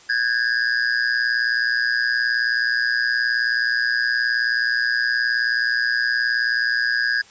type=tone with amplitude modulation; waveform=square; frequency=1642 Hz; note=G#6; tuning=20 cents flat; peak=-15 dBFS; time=0.09-7.22 s; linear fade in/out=10 ms; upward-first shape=sine; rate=119 Hz; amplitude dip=85%; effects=white hiss -48 dBFS RMS until 7.3 s + resampled to 16000 Hz